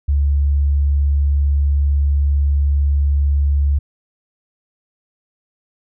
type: tone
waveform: sine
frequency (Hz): 71.1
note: C#2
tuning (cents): +45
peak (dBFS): -12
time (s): 0.08-3.79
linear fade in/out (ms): 10
effects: none